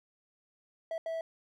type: tone bursts at uneven times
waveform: triangle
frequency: 654 Hz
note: E5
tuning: 14 cents flat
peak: -31 dBFS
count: 2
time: 0.91-0.98 / 1.06-1.21 s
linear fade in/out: 2 ms
effects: none